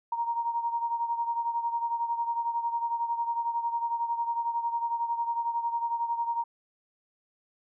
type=beating tone pair; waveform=sine; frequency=933 / 944 Hz; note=A#5 / A#5; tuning=+1 / +22 cents; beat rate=11 Hz; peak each=-28 / -34 dBFS; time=0.12-6.44 s; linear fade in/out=5 ms; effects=none